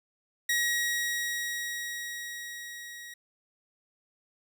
sawtooth tone with level ramp, 1900 Hz, A#6, 33 cents sharp, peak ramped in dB -21 to -39 dBFS, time 0.49-3.14 s, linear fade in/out 5 ms, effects none

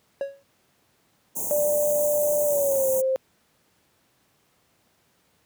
triangle tone with exponential decay, 554.4 Hz, C#5, in tune, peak -20 dBFS, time 0.21-0.43 s, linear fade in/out 1 ms, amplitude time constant 47 ms
white band-stop noise, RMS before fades -29 dBFS, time 1.35-3.02 s, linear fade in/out 20 ms, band 960 to 6200 Hz, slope 96 dB/octave
sine tone with pitch glide, 590 to 525.6 Hz, D5 to C5, +8 to +8 cents, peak -20 dBFS, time 1.51-3.16 s, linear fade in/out 0 ms, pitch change -200 cents, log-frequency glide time 2.45-2.89 s
effects pink hiss -65 dBFS RMS until 5.45 s + high-pass 100 Hz 12 dB/octave

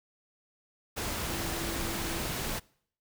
sine tone in noise, 334.8 Hz, E4, 27 cents sharp, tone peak -39 dBFS, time 1.28-2.2 s, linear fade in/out 20 ms, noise pink, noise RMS -34 dBFS, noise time 0.96-2.6 s, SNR -8 dB, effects noise-tail reverb RT60 0.6 s tail -24 dB re dry

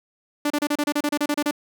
sawtooth tone bursts, 293.7 Hz, D4, in tune, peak -16 dBFS, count 13, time 0.45-1.511 s, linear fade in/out 5 ms, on 53 ms, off 31 ms, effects none

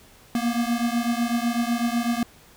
square beating tone pair, 233.1 / 241.1 Hz, A#3 / B3, 0 / -41 cents, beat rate 8 Hz, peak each -25 / -26 dBFS, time 0.35-2.23 s, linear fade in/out 2 ms, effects pink hiss -52 dBFS RMS until 2.56 s

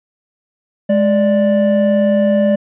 triangle tone pair together, 208.6 / 587.3 Hz, G#3 / D5, +8 / 0 cents, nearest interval octave + tritone, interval 1792 cents, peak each -11 dBFS, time 0.89-2.56 s, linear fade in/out 10 ms, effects resampled to 8000 Hz

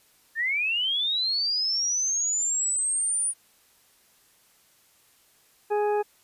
sine linear sweep, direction up, 1752 to 9580 Hz, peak -23 dBFS, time 0.35-3.34 s, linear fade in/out 50 ms
harmonic tone, 416.3 Hz, G#4, 4 cents sharp, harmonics 1 / 2 / 3 / 4 / 6, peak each -23 / -27 / -42 / -40 / -46 dBFS, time 5.7-6.03 s, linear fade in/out 20 ms
effects white hiss -61 dBFS RMS until 6.23 s + resampled to 32000 Hz

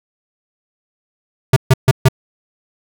square tone bursts, 130.81 Hz, C3, in tune, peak -6 dBFS, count 4, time 1.53-2.086 s, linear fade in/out 5 ms, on 34 ms, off 140 ms, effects none

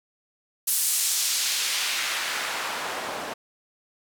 white noise with band-pass filter sweep, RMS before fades -27 dBFS, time 0.67-3.34 s, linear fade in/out 10 ms, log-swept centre 11000 to 520 Hz, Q 0.84, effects none

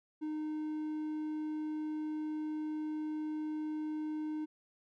triangle tone with hard clipping, 307.4 Hz, D#4, 21 cents flat, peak -36 dBFS, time 0.21-4.46 s, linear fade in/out 20 ms, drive 6 dB, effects none

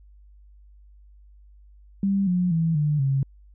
sine tone with pitch steps, 196.9 / 179.52 / 163.67 / 149.22 / 136.05 Hz, G3 / F3 / E3 / D3 / C#3, +8 / +48 / -12 / +28 / -32 cents, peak -19 dBFS, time 2.03-3.23 s, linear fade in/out 2 ms, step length 240 ms, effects added 50 Hz sine -48 dBFS peak until 3.54 s

